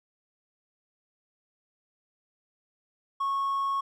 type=tone; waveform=triangle; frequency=1100 Hz; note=C#6; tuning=14 cents flat; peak=-23 dBFS; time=3.2-3.81 s; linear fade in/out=10 ms; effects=tanh soft clip ceiling -20 dBFS